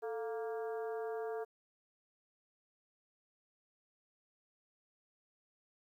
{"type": "harmonic tone with a mistuned harmonic", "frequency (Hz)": 233.1, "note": "A#3", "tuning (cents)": 0, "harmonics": [2, 3, 4, 5, 6, 7], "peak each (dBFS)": [-38, -45, -52, -54, -55, -56], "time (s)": [0.02, 1.45], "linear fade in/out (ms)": 20, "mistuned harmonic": 2, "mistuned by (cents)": -86, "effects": ["12-bit"]}